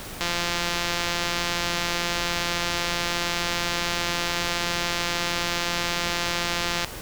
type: click train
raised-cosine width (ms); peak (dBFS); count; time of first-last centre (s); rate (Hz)
0.2; -8; 1149; 0.21-6.846; 173
effects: pink hiss -37 dBFS RMS until 7.01 s